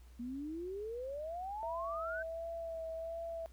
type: exponential sweep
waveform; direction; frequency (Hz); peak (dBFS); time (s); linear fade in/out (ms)
sine; up; 233.1 to 1568; -39; 0.19-2.23; 10
type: tone with vibrato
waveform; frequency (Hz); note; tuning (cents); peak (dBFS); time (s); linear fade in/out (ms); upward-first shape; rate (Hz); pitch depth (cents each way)
sine; 659.3; E5; 0; -39; 1.63-3.46; 0; sine; 1.4; 25
effects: added 60 Hz sine -54 dBFS peak until 3.52 s + pink hiss -68 dBFS RMS until 3.52 s